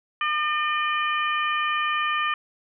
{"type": "harmonic tone", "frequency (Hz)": 604, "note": "D5", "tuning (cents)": 48, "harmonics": [2, 3, 4, 5], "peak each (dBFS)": [-24, -28, -30, -32], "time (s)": [0.21, 2.34], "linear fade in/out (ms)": 2, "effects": []}